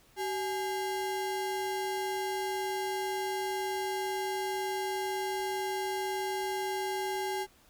square ring-modulated tone, 610 Hz, D#5, 34 cents flat, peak -29 dBFS, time 0.16-7.47 s, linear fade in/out 50 ms, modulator 229 Hz, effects pink hiss -62 dBFS RMS until 7.69 s

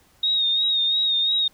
sine tone with vibrato, 3729 Hz, A#7, in tune, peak -18 dBFS, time 0.23-1.48 s, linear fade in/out 5 ms, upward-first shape sine, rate 2.9 Hz, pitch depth 45 cents each way, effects pink hiss -58 dBFS RMS until 1.53 s

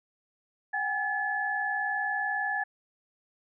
sine tone cluster, 752 / 812 / 1719 Hz, F#5 / G#5 / A6, +28 / -39 / -41 cents, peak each -36 / -33 / -29 dBFS, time 0.73-2.64 s, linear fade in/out 10 ms, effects none

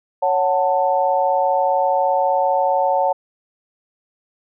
sine chord, F# minor, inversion second, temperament just, 555 / 740 / 888 Hz, C#5 / F#5 / A5, +2 / 0 / +16 cents, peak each -19 dBFS, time 0.22-3.13 s, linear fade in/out 10 ms, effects none

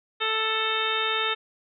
harmonic tone with a mistuned harmonic, 440.3 Hz, A4, 1 cent sharp, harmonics 1 / 2 / 3 / 4 / 5 / 6 / 7 / 8, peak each -32 / -35 / -29 / -32 / -34 / -32 / -33 / -29 dBFS, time 0.2-1.35 s, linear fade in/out 20 ms, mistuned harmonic 8, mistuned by +67 cents, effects none

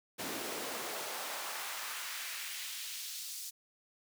pink noise with high-pass filter sweep, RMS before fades -41 dBFS, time 0.18-3.51 s, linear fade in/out 20 ms, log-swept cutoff 240 to 5700 Hz, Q 1.1, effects none

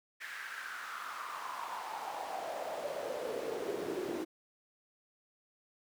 brown noise with high-pass filter sweep, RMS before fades -40 dBFS, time 0.2-4.25 s, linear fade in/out 20 ms, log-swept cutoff 1800 to 330 Hz, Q 4.8, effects none

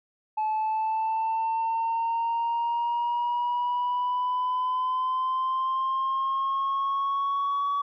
sine exponential sweep, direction up, 862 to 1136 Hz, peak -22 dBFS, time 0.37-7.82 s, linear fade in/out 10 ms, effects tanh soft clip ceiling -22 dBFS

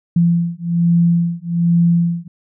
sine beating tone pair, 170 / 171.2 Hz, F3 / F3, -46 / -34 cents, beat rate 1.2 Hz, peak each -15 dBFS, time 0.16-2.28 s, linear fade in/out 5 ms, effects none

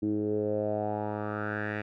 10% pulse tone with low-pass filter sweep, 105.3 Hz, G#2, 24 cents sharp, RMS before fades -31 dBFS, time 0.02-1.82 s, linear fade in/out 10 ms, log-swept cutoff 300 to 2100 Hz, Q 4.6, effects none

